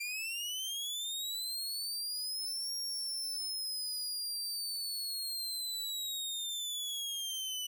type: linear two-way sweep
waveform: sawtooth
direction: up then down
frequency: 2364 to 5588 to 2962 Hz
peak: -33 dBFS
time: 0-7.67 s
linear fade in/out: 10 ms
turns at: 2.75 s
effects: none